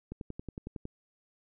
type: click train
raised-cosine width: 3 ms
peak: -26 dBFS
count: 9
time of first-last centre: 0.12-0.854 s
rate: 10.9 Hz
effects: none